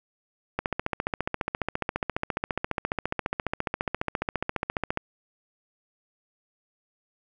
click train, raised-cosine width 0.5 ms, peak -11 dBFS, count 65, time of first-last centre 0.59-4.974 s, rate 14.6 Hz, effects none

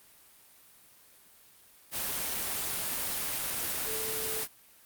sine tone in noise, 440 Hz, A4, in tune, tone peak -39 dBFS, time 3.84-4.45 s, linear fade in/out 50 ms, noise white, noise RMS -33 dBFS, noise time 1.91-4.48 s, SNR -9 dB, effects white hiss -58 dBFS RMS until 4.85 s + Opus 32 kbps

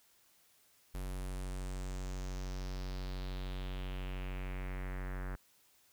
square tone with low-pass filter sweep, 46.48 Hz, F#1, 9 cents sharp, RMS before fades -40 dBFS, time 0.94-5.36 s, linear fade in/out 10 ms, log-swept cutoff 12000 to 1600 Hz, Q 3.1, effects white hiss -68 dBFS RMS until 5.92 s

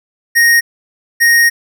square tone pair in turn, 1864.7 / 1864.7 Hz, A#6 / A#6, 0 / 0 cents, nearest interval unison, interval 0 cents, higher neither, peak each -7 dBFS, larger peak neither, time 0.35-0.61 / 1.2-1.5 s, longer second, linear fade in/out 20 ms, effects none

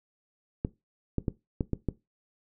clicks, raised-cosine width 3 ms, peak -14 dBFS, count 6, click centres 0.649 / 1.183 / 1.282 / 1.608 / 1.733 / 1.887 s, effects noise-tail reverb RT60 0.2 s tail -18 dB re dry

